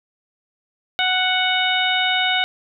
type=harmonic tone; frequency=740 Hz; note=F#5; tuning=in tune; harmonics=1 / 2 / 3 / 4 / 5; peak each=-23 / -23 / -23 / -23 / -23 dBFS; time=0.99-2.44 s; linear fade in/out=0 ms; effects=none